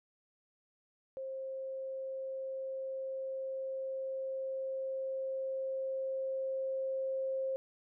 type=tone with level ramp; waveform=sine; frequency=531 Hz; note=C5; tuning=25 cents sharp; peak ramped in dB=-38 to -32 dBFS; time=1.17-7.56 s; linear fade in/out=0 ms; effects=none